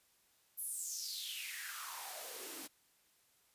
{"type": "noise with high-pass filter sweep", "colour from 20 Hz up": "white", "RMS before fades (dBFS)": -44, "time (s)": [0.57, 2.68], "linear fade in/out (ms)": 20, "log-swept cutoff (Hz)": [12000, 250], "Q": 5.5, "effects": ["white hiss -72 dBFS RMS until 3.54 s", "resampled to 32000 Hz"]}